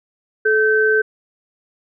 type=tone pair together; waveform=sine; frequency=432.9 / 1542.7 Hz; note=A4 / G6; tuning=-28 / -28 cents; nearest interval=octave + minor seventh; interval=2200 cents; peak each=-15 dBFS; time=0.45-1.02 s; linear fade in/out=10 ms; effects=none